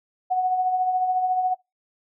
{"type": "tone with tremolo", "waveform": "sine", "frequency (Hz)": 739, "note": "F#5", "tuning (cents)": -2, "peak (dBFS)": -17, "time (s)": [0.3, 1.55], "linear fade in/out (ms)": 20, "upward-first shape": "triangle", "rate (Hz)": 14, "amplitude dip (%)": 50, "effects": ["noise-tail reverb RT60 0.2 s tail -24 dB re dry"]}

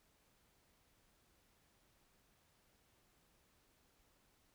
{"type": "silence", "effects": ["pink hiss -74 dBFS RMS until 4.54 s"]}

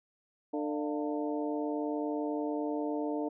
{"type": "harmonic tone with a mistuned harmonic", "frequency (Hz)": 149.4, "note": "D3", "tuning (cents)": 30, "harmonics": [2, 3, 4, 5, 6], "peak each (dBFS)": [-33, -37, -39, -41, -43], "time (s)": [0.53, 3.29], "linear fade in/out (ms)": 10, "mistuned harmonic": 5, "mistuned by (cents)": -120, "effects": []}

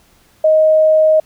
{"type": "tone", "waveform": "sine", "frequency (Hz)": 626, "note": "D#5", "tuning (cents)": 10, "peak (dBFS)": -7, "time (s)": [0.44, 1.2], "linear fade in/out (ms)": 5, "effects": ["pink hiss -52 dBFS RMS until 1.25 s"]}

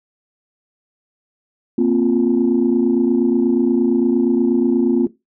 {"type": "chord", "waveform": "sine", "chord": "Bb suspended second", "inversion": "none", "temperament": "equal", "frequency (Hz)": [233.1, 261.6, 349.2], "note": ["Bb3", "C4", "F4"], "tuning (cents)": [0, 0, 0], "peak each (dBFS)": -16, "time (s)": [1.78, 5.07], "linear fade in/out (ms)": 5, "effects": ["noise-tail reverb RT60 0.2 s tail -17 dB re dry", "tanh soft clip ceiling -6 dBFS"]}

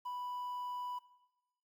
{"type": "tone with quantisation", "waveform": "triangle", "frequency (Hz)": 987.8, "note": "B5", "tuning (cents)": 0, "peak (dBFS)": -37, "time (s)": [0.05, 0.99], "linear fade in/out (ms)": 10, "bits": 11, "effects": ["noise-tail reverb RT60 1.0 s tail -17 dB re dry"]}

